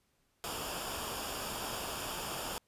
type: noise with comb filter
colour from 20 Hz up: pink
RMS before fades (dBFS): -39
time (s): 0.44-2.58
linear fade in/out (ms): 0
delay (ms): 0.49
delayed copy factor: -0.65
effects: pink hiss -75 dBFS RMS until 2.67 s + resampled to 32000 Hz